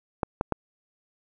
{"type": "clicks", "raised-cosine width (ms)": 1, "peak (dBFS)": -10, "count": 3, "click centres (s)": [0.232, 0.411, 0.523], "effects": []}